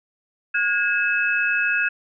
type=tone cluster; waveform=sine; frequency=1439 / 1638 / 2587 Hz; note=F#6 / G#6 / E7; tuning=-49 / -24 / -33 cents; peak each=-23 / -22 / -23 dBFS; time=0.54-1.89 s; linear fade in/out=10 ms; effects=none